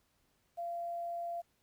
sine tone with quantisation, 687 Hz, F5, 29 cents flat, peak -36 dBFS, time 0.57-1.42 s, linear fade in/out 20 ms, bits 11, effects pink hiss -75 dBFS RMS until 1.62 s

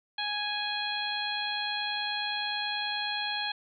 harmonic tone, 830.6 Hz, G#5, in tune, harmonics 1 / 2 / 3 / 4 / 5, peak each -36 / -36 / -38 / -35 / -36 dBFS, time 0.18-3.52 s, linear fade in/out 5 ms, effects none

